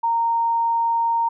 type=tone; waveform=sine; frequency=925 Hz; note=A#5; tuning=14 cents flat; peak=-17 dBFS; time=0.03-1.29 s; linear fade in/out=10 ms; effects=none